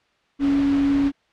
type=tone in noise; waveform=sine; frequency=280 Hz; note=C#4; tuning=18 cents sharp; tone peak=-16 dBFS; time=0.39-1.12 s; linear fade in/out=50 ms; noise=pink; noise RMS=-32 dBFS; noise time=0.39-1.12 s; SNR=+13 dB; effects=white hiss -63 dBFS RMS until 1.32 s + low-pass 3000 Hz 12 dB/octave